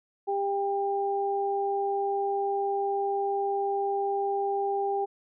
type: tone pair together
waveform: sine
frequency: 398.1 / 795.7 Hz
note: G4 / G5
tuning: +27 / +26 cents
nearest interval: octave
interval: 1199 cents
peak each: -28 / -28 dBFS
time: 0.27-5.06 s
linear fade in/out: 20 ms
effects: none